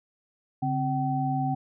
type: tone cluster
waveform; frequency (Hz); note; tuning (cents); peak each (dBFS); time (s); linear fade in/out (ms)
sine; 141.8 / 262.1 / 765; C#3 / C4 / G5; +40 / +3 / -42; -28 / -30 / -28; 0.62-1.55; 10
effects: none